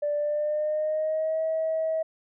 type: tone with pitch glide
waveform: sine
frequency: 587.3 to 640.5 Hz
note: D5 to E5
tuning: 0 to -50 cents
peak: -23 dBFS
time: 0.02-2.03 s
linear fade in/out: 10 ms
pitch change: +150 cents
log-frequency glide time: 0.15-1.42 s
effects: tanh soft clip ceiling -19 dBFS